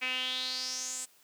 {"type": "tone with band-pass filter sweep", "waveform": "sawtooth", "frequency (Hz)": 255.6, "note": "C4", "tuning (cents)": -40, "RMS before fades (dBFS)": -35, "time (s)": [0.01, 1.06], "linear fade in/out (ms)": 20, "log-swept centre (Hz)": [2400, 8200], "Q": 5.9, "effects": ["white hiss -63 dBFS RMS until 1.23 s", "high-pass 150 Hz 12 dB/octave"]}